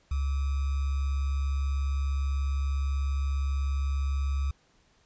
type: tone with sample-and-hold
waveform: sine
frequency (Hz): 69.2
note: C#2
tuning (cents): -2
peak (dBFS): -25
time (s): 0.11-4.51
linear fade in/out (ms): 5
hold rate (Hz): 1225
effects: pink hiss -65 dBFS RMS until 5.05 s + resampled to 16000 Hz